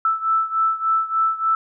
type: beating tone pair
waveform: sine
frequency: 1318.5 / 1321.9 Hz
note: E6 / E6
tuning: 0 / +4 cents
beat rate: 3.4 Hz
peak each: -19 / -22 dBFS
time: 0.05-1.55 s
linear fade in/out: 2 ms
effects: none